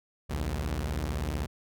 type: beating tone pair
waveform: sawtooth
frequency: 60.6 / 76.6 Hz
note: B1 / D#2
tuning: -32 / -27 cents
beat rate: 16 Hz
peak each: -29 / -28 dBFS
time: 0.29-1.47 s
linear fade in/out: 20 ms
effects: none